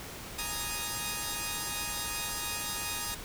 5% pulse chord, Ab suspended second, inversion none, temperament equal, 830.6 / 932.3 / 1244.5 Hz, Ab5 / Bb5 / Eb6, 0 / 0 / 0 cents, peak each -28 / -26 / -25 dBFS, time 0.38-3.15 s, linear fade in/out 10 ms, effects pink hiss -43 dBFS RMS until 3.24 s

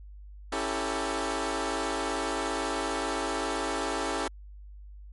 15% pulse chord, A dominant seventh, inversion first, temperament equal with one note detuned, 277.2 / 329.6 / 392 / 444.6 Hz, C#4 / E4 / G4 / A4, 0 / 0 / 0 / +18 cents, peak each -28 dBFS, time 0.52-4.28 s, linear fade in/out 5 ms, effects added 50 Hz sine -43 dBFS peak until 5.12 s + MP3 48 kbps

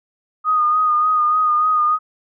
sine tone with vibrato, 1235 Hz, D#6, 13 cents flat, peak -13 dBFS, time 0.44-1.99 s, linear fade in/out 50 ms, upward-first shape sine, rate 3.4 Hz, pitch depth 30 cents each way, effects none

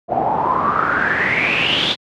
pink noise with low-pass filter sweep, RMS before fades -17 dBFS, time 0.08-1.96 s, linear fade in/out 50 ms, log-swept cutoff 680 to 3700 Hz, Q 9.6, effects high-pass 150 Hz 12 dB/octave

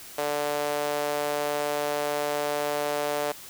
sawtooth tone with high-pass filter, 146.83 Hz, D3, in tune, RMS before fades -28 dBFS, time 0.18-3.32 s, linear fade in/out 5 ms, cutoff 550 Hz, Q 2.6, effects white hiss -44 dBFS RMS until 3.49 s

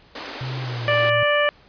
pink high-pass noise, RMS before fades -33 dBFS, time 0.15-1.1 s, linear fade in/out 5 ms, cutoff 260 Hz, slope 48 dB/octave
sine tone with pitch glide, 128.8 to 114.75 Hz, C3 to A#2, -27 to -27 cents, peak -26 dBFS, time 0.41-1.23 s, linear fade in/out 0 ms, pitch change -200 cents, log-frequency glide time 0.6-0.9 s
harmonic tone, 587.3 Hz, D5, in tune, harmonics 1 / 2 / 3 / 4 / 5, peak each -19 / -24 / -22 / -26 / -27 dBFS, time 0.88-1.49 s, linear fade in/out 0 ms
effects pink hiss -52 dBFS RMS until 1.68 s + resampled to 11025 Hz

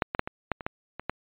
clicks, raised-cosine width 0.5 ms, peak -8 / -13 / -8 / -18 / -10 / -22 / -14 / -21 / -13 dBFS, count 9, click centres 0.022 / 0.149 / 0.194 / 0.275 / 0.517 / 0.608 / 0.665 / 0.996 / 1.096 s, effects resampled to 8000 Hz

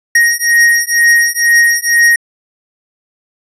square beating tone pair, 1873 / 1875.1 Hz, A#6 / A#6, +8 / +10 cents, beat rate 2.1 Hz, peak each -11 dBFS, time 0.15-2.16 s, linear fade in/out 5 ms, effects resampled to 32000 Hz

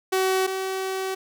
sawtooth tone pair in turn, 377.8 / 380.6 Hz, F#4 / F#4, +36 / +49 cents, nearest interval unison, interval 13 cents, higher second, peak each -16 / -22 dBFS, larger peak first, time 0.12-0.47 / 0.47-1.15 s, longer second, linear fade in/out 10 ms, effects none

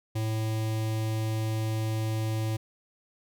square tone with notch filter, 110 Hz, A2, in tune, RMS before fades -29 dBFS, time 0.15-2.57 s, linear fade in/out 10 ms, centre 1400 Hz, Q 1.7, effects none

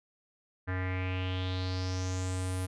square tone with low-pass filter sweep, 92.5 Hz, F#2, in tune, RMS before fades -33 dBFS, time 0.67-2.67 s, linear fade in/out 20 ms, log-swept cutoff 1700 to 11000 Hz, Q 4.7, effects none

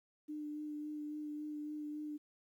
sine tone with vibrato, 300 Hz, D4, 37 cents sharp, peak -40 dBFS, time 0.28-2.18 s, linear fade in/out 20 ms, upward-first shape sine, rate 3.6 Hz, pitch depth 15 cents each way, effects 12-bit

